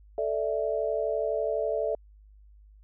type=chord; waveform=sine; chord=A suspended fourth; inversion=none; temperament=equal; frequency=440 / 587.3 / 659.3 Hz; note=A4 / D5 / E5; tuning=0 / 0 / 0 cents; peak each=-30 dBFS; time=0.18-1.95 s; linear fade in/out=2 ms; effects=added 51 Hz sine -51 dBFS peak until 2.83 s